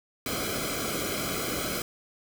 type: noise with comb filter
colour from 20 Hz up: pink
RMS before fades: -31 dBFS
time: 0.26-1.82 s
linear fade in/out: 2 ms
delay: 1.1 ms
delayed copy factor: -0.9
effects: none